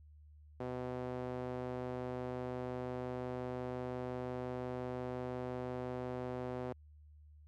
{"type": "tone with band-pass filter", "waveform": "sawtooth", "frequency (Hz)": 125.7, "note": "B2", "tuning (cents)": 31, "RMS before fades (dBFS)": -41, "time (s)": [0.6, 6.73], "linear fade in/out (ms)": 5, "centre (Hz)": 510, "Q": 1.1, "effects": ["added 75 Hz sine -56 dBFS peak until 7.47 s"]}